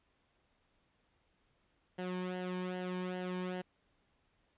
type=tone with flanger; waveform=sawtooth; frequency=182.3 Hz; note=F#3; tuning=25 cents flat; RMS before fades=-39 dBFS; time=1.98-3.62 s; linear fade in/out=10 ms; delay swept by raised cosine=0.83 to 1.51 ms; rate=2.5 Hz; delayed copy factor=-0.7; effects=pink hiss -75 dBFS RMS until 4.57 s + resampled to 8000 Hz